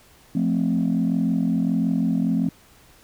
sine chord, F major, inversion none, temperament equal, 174.61 / 220 / 261.6 Hz, F3 / A3 / C4, 0 / 0 / 0 cents, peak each -22 dBFS, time 0.35-2.49 s, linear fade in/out 5 ms, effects tanh soft clip ceiling -13 dBFS + pink hiss -53 dBFS RMS until 3.03 s

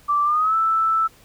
sine tone with pitch glide, 1169 to 1319.8 Hz, D6 to E6, -8 to +2 cents, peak -16 dBFS, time 0.08-1.08 s, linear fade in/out 20 ms, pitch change +210 cents, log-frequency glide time 0.24-0.55 s, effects pink hiss -52 dBFS RMS until 1.24 s

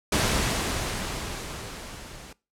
pink noise with level ramp, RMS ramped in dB -22 to -44 dBFS, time 0.12-2.33 s, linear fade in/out 5 ms, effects noise-tail reverb RT60 0.3 s tail -23 dB re dry + low-pass 10000 Hz 12 dB/octave

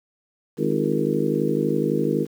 harmonic tone with a mistuned harmonic, 51.91 Hz, G#1, in tune, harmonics 3 / 4 / 5 / 6 / 7 / 8 / 9, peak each -27 / -27 / -27 / -27 / -27 / -27 / -27 dBFS, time 0.57-2.27 s, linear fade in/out 50 ms, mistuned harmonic 7, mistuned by -69 cents, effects 8-bit

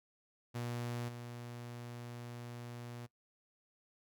sawtooth tone with level steps, 120 Hz, B2, 49 cents flat, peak -34 / -41 dBFS, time 0.54-3.07 s, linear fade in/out 20 ms, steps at 1.08 s, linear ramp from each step 10 ms, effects noise-tail reverb RT60 0.1 s tail -20 dB re dry

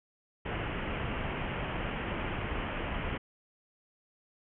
pink low-pass noise, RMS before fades -35 dBFS, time 0.45-3.18 s, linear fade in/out 10 ms, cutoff 3100 Hz, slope 96 dB/octave, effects none

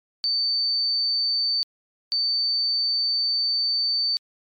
sine tone bursts at uneven times, 4560 Hz, C#8, 48 cents sharp, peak -20 dBFS, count 2, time 0.24-1.63 / 2.12-4.17 s, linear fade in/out 0 ms, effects MP3 96 kbps

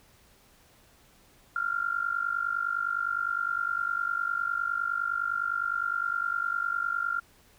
sine tone with amplitude modulation, 1392 Hz, F6, 6 cents flat, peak -23 dBFS, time 1.56-7.2 s, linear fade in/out 2 ms, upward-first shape sine, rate 49.8 Hz, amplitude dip 85%, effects pink hiss -60 dBFS RMS until 7.58 s

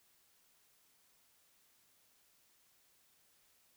silence, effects white hiss -71 dBFS RMS until 3.76 s

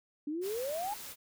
sine exponential sweep, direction up, 285.5 to 860 Hz, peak -33 dBFS, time 0.27-0.94 s, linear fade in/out 5 ms
white noise, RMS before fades -45 dBFS, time 0.41-1.16 s, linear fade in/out 50 ms
effects none

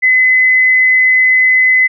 sine tone, 2027 Hz, B6, 45 cents sharp, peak -6 dBFS, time 0.02-1.88 s, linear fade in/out 20 ms, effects none

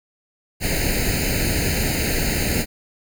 pink noise with comb filter, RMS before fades -21 dBFS, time 0.6-2.66 s, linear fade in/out 50 ms, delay 0.44 ms, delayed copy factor +0.95, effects none

